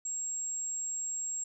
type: tone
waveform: sine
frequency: 7570 Hz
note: A#8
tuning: 26 cents sharp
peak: -33 dBFS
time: 0.05-1.44 s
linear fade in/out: 5 ms
effects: none